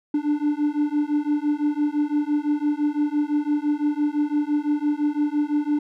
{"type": "beating tone pair", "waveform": "triangle", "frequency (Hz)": [292.6, 298.5], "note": ["D4", "D4"], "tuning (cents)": [-6, 28], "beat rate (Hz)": 5.9, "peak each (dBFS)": -21, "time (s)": [0.14, 5.79], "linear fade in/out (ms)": 5, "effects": []}